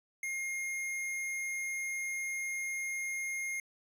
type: tone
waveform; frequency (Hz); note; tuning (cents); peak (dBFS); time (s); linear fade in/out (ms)
square; 2134; C7; +34; -35; 0.23-3.6; 2
effects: resampled to 32000 Hz